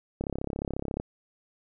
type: click train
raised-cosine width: 2 ms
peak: -18 dBFS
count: 28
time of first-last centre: 0.21-0.999 s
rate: 34.2 Hz
effects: none